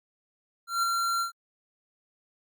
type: tone with ADSR envelope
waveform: square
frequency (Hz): 1370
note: F6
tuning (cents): -34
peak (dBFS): -23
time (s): 0.67-1.32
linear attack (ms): 160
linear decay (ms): 8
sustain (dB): -3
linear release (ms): 110
effects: Opus 48 kbps